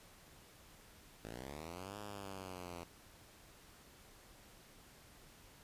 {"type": "linear two-way sweep", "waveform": "5% pulse", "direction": "up then down", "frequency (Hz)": [52.4, 105, 84.5], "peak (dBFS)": -35, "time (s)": [1.25, 2.84], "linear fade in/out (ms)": 0, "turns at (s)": 1.99, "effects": ["pink hiss -61 dBFS RMS until 5.63 s", "resampled to 32000 Hz"]}